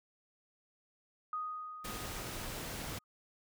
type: tone with exponential decay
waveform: sine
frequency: 1244.5 Hz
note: D#6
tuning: in tune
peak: -34 dBFS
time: 1.33-3.04 s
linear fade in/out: 2 ms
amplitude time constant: 370 ms
type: noise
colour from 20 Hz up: pink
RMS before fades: -42 dBFS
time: 1.84-2.99 s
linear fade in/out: 10 ms
effects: none